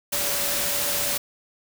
sine tone in noise, 574 Hz, D5, 40 cents flat, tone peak -35 dBFS, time 0.12-1.18 s, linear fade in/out 10 ms, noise white, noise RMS -25 dBFS, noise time 0.12-1.18 s, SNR -13 dB, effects none

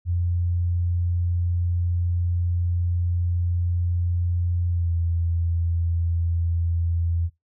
sine tone with pitch glide, 87.31 to 84.48 Hz, F2 to E2, 0 to +43 cents, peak -20 dBFS, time 0.05-7.3 s, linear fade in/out 50 ms, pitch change -57 cents, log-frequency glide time 4.69-4.92 s, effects noise-tail reverb RT60 0.2 s tail -22 dB re dry

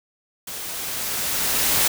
white noise with level ramp, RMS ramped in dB -33 to -18 dBFS, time 0.47-1.88 s, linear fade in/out 5 ms, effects none

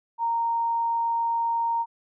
sine tone, 927 Hz, A#5, 10 cents flat, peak -22 dBFS, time 0.18-1.86 s, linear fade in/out 50 ms, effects none

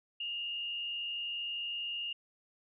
sine tone with frequency modulation, 2829 Hz, F7, 22 cents sharp, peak -35 dBFS, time 0.2-2.13 s, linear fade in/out 5 ms, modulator 87.1 Hz, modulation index 0.7, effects none

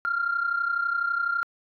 sine tone pair together, 1368 / 1400 Hz, F6 / F6, -36 / +4 cents, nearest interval unison, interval 40 cents, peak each -28 / -24 dBFS, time 0.05-1.43 s, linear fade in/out 0 ms, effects tanh soft clip ceiling -17 dBFS

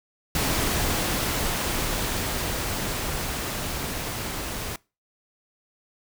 pink noise with level ramp, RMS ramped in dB -24 to -32 dBFS, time 0.35-4.76 s, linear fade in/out 2 ms, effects noise-tail reverb RT60 0.3 s tail -24 dB re dry

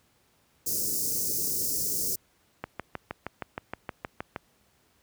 white band-stop noise, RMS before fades -29 dBFS, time 0.66-2.16 s, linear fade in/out 10 ms, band 510 to 5000 Hz, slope 48 dB/octave
click train, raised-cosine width 0.5 ms, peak -17 dBFS, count 12, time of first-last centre 2.64-4.361 s, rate 6.39 Hz
effects pink hiss -66 dBFS RMS until 5.02 s + high-pass 60 Hz 12 dB/octave

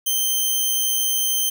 5% pulse tone with amplitude modulation, 3119 Hz, G7, 9 cents flat, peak -9 dBFS, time 0.06-1.5 s, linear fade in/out 10 ms, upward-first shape sine, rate 113 Hz, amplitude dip 25%, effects 8-bit

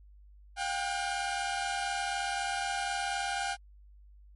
sawtooth tone cluster, 715 / 794 / 1454 Hz, F5 / G5 / F#6, +41 / +22 / -31 cents, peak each -33 / -29 / -35 dBFS, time 0.56-3.57 s, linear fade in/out 50 ms, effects added 50 Hz sine -52 dBFS peak until 4.35 s + MP3 48 kbps

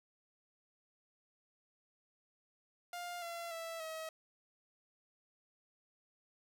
sawtooth tone with pitch steps, 703 / 681 / 659.7 / 639.1 Hz, F5 / F5 / E5 / D#5, +11 / -44 / +1 / +46 cents, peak -38 dBFS, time 2.93-4.09 s, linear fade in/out 2 ms, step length 290 ms, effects none

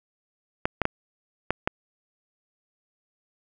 clicks, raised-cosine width 0.5 ms, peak -7 dBFS, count 5, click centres 0.655 / 0.817 / 0.854 / 1.506 / 1.675 s, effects none

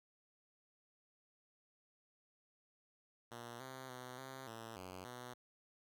5% pulse tone with pitch steps, 118.8 / 130.8 / 126.2 / 132.1 / 113.5 / 92.3 / 123.5 Hz, A#2 / C3 / B2 / C3 / A#2 / F#2 / B2, +33 / 0 / +38 / +17 / -46 / -4 / 0 cents, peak -37 dBFS, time 3.31-5.34 s, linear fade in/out 10 ms, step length 290 ms, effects none

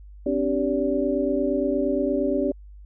sine tone cluster, 262.7 / 291.3 / 389.1 / 575 Hz, C4 / D4 / G4 / D5, +7 / -14 / -13 / -37 cents, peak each -26 dBFS, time 0.26-2.52 s, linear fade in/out 5 ms, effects added 50 Hz sine -41 dBFS peak until 2.85 s

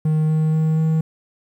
triangle tone with pitch steps, 155.56 / 156.73 / 157.91 / 159.1 Hz, D#3 / D#3 / D#3 / D#3, 0 / +13 / +26 / +39 cents, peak -13 dBFS, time 0.05-1.01 s, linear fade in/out 5 ms, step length 240 ms, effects 9-bit

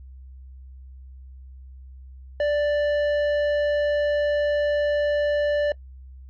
sine tone with tanh clipping, 587.3 Hz, D5, in tune, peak -21 dBFS, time 2.4-5.72 s, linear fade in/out 2 ms, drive 10 dB, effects noise-tail reverb RT60 0.1 s tail -22 dB re dry + added 65 Hz sine -40 dBFS peak until 6.29 s

